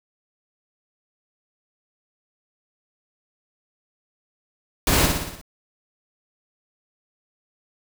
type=noise with echo; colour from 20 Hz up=pink; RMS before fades=-19 dBFS; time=4.87-5.06 s; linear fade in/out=2 ms; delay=59 ms; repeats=6; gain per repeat=-4 dB; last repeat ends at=5.414 s; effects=none